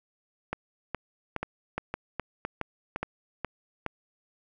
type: two click trains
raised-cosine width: 0.5 ms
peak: -15 / -16 dBFS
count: 9 / 4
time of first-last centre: 0.53-3.863 / 1.43-2.961 s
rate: 2.4 / 1.96 Hz
effects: none